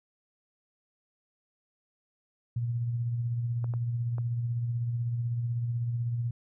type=tone with tremolo; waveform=sine; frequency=118.7 Hz; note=A#2; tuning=32 cents sharp; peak=-26 dBFS; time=2.56-6.31 s; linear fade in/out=5 ms; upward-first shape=sine; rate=16 Hz; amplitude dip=35%
type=clicks; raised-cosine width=1 ms; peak=-29 dBFS; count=3; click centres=3.643 / 3.738 / 4.183 s
effects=none